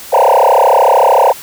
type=tone with frequency modulation; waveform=sine; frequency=730 Hz; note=F#5; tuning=24 cents flat; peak=-3 dBFS; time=0.12-1.33 s; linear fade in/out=20 ms; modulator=33.3 Hz; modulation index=7.2; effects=tanh soft clip ceiling -3 dBFS + white hiss -31 dBFS RMS until 1.42 s